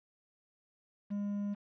triangle tone with quantisation, 203.5 Hz, G#3, 35 cents flat, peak -31 dBFS, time 1.1-1.55 s, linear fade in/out 20 ms, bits 9, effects low-pass 2000 Hz 12 dB/octave

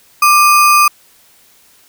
sine tone with sample-and-hold, 1184 Hz, D6, 14 cents sharp, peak -5 dBFS, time 0.22-0.88 s, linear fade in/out 5 ms, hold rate 3675 Hz, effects white hiss -48 dBFS RMS until 1.88 s

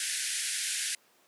white band-pass noise, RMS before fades -33 dBFS, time 0-0.95 s, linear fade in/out 2 ms, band 1500 to 11000 Hz, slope 96 dB/octave, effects pink hiss -64 dBFS RMS until 1.27 s + high-pass 300 Hz 12 dB/octave

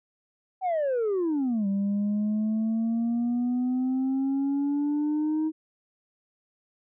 sine exponential two-way sweep, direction down then up, 774 to 196 to 316.1 Hz, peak -21 dBFS, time 0.61-5.52 s, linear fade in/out 50 ms, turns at 1.67 s, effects tanh soft clip ceiling -22 dBFS

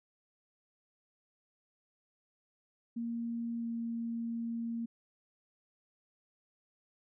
sine tone with pitch glide, 233.1 to 231.5 Hz, A#3 to A#3, 0 to -12 cents, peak -34 dBFS, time 2.96-4.86 s, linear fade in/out 10 ms, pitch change -12 cents, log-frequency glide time 3.59-3.66 s, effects none

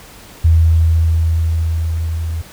sine tone with level ramp, 81.6 Hz, E2, 17 cents flat, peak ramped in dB -6 to -18 dBFS, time 0.44-2.42 s, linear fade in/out 10 ms, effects pink hiss -39 dBFS RMS until 2.52 s

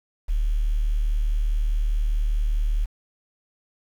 sine tone, 37.59 Hz, D1, 41 cents sharp, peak -19 dBFS, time 0.28-2.86 s, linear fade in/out 20 ms, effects 8-bit

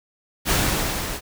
pink noise with level ramp, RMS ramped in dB -18 to -30 dBFS, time 0.45-1.21 s, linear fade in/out 50 ms, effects none

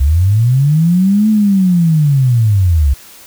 sine linear two-way sweep, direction up then down, 64.4 to 219 to 64.4 Hz, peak -7 dBFS, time 0-2.94 s, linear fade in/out 10 ms, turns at 1.29 s, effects white hiss -38 dBFS RMS until 3.26 s

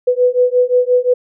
sine beating tone pair, 493.9 / 499.6 Hz, B4 / B4, 0 / +20 cents, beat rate 5.7 Hz, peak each -13 dBFS, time 0.07-1.14 s, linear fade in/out 10 ms, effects none

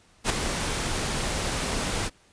pink noise with ADSR envelope, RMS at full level -20 dBFS, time 0.24-2.1 s, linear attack 60 ms, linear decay 4 ms, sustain -8 dB, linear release 37 ms, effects pink hiss -59 dBFS RMS until 2.32 s + resampled to 22050 Hz

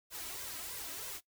white noise with flanger, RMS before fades -43 dBFS, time 0.1-1.21 s, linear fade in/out 50 ms, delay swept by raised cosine 1.9 to 3.1 ms, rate 3.1 Hz, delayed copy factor +0.75, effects noise-tail reverb RT60 0.1 s tail -18 dB re dry

